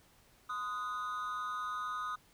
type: tone with amplitude modulation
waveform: triangle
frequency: 1244.5 Hz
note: D#6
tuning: in tune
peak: -30 dBFS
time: 0.49-2.16 s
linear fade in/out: 10 ms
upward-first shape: sine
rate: 222 Hz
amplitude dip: 85%
effects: pink hiss -65 dBFS RMS until 2.33 s